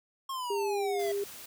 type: exponential sweep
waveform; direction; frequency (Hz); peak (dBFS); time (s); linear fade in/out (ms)
square; down; 1088 to 654; -34; 0.29-1.12; 5
type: tone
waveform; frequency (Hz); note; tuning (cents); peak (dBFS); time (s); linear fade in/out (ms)
sine; 402.5; G4; +46; -29; 0.5-1.24; 5
type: noise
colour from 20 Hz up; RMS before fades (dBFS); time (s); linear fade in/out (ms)
white; -46; 0.99-1.46; 5
effects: none